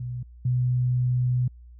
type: tone pair in turn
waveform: sine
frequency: 123.47 / 124.9 Hz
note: B2 / B2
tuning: 0 / +20 cents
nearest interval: unison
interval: 20 cents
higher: second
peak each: -29 / -20 dBFS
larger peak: second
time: 0-0.23 / 0.45-1.48 s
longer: second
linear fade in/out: 5 ms
effects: added 60 Hz sine -44 dBFS peak until 1.79 s